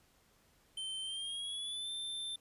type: tone with pitch glide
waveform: square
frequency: 3100 to 3561 Hz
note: G7 to A7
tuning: -20 to +20 cents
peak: -39 dBFS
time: 0.77-2.36 s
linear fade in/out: 5 ms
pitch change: +240 cents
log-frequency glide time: 1.02-1.9 s
effects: pink hiss -69 dBFS RMS until 2.4 s + resampled to 32000 Hz